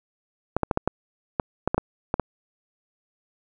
clicks, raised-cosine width 1 ms, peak -7 dBFS, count 11, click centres 0.566 / 0.633 / 0.712 / 0.774 / 0.876 / 1.398 / 1.676 / 1.745 / 1.78 / 2.141 / 2.197 s, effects none

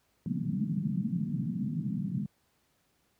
white band-pass noise, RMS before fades -32 dBFS, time 0.26-2.26 s, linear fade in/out 2 ms, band 130 to 230 Hz, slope 48 dB/octave, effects pink hiss -72 dBFS RMS until 3.19 s + high-pass 60 Hz 12 dB/octave

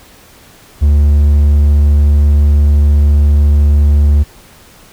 triangle tone, 72.9 Hz, D2, 12 cents flat, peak -3 dBFS, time 0.81-4.24 s, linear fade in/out 20 ms, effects pink hiss -41 dBFS RMS until 4.92 s

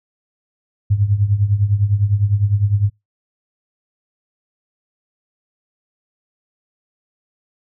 sine tone with tremolo, 102 Hz, G#2, 31 cents flat, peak -9 dBFS, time 0.9-2.9 s, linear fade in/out 10 ms, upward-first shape triangle, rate 9.9 Hz, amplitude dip 85%, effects noise-tail reverb RT60 0.2 s tail -26 dB re dry

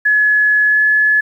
sine tone with pitch glide, 1700 to 1710.8 Hz, G#6 to A6, +40 to -49 cents, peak -9 dBFS, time 0.05-1.21 s, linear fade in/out 10 ms, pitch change +11 cents, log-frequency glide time 0.66-0.8 s, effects 8-bit

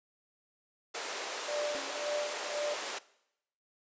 pink high-pass noise, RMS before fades -38 dBFS, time 0.94-2.99 s, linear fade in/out 10 ms, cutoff 420 Hz, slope 24 dB/octave
sine tone with tremolo, 591 Hz, D5, 11 cents sharp, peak -31 dBFS, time 1.48-2.74 s, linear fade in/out 5 ms, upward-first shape sine, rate 1.9 Hz, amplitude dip 90%
20% pulse tone with exponential decay, 277.2 Hz, C#4, in tune, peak -36 dBFS, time 1.75-2.31 s, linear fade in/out 0 ms, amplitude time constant 120 ms
effects noise-tail reverb RT60 0.8 s tail -20 dB re dry + resampled to 16000 Hz

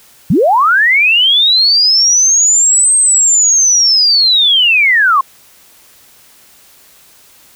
sine linear two-way sweep, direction up then down, 127.6 to 8420 to 1040 Hz, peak -6 dBFS, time 0.3-5.21 s, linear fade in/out 5 ms, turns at 2.96 s, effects white hiss -44 dBFS RMS until 7.55 s

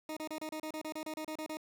20% pulse tone bursts, 311.1 Hz, D#4, in tune, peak -33 dBFS, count 14, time 0.09-1.571 s, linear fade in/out 2 ms, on 77 ms, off 31 ms, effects none

